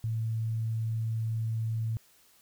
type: tone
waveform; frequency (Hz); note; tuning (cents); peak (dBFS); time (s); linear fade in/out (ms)
sine; 112.2; A2; +34; -28; 0.04-1.97; 0
effects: white hiss -62 dBFS RMS until 2.41 s